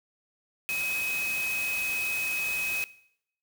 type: tone in noise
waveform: sine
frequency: 2540 Hz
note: D#7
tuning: 35 cents sharp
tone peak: -28 dBFS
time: 0.69-2.84 s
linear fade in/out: 0 ms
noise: white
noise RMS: -37 dBFS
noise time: 0.69-2.84 s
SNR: +6 dB
effects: noise-tail reverb RT60 0.7 s tail -19 dB re dry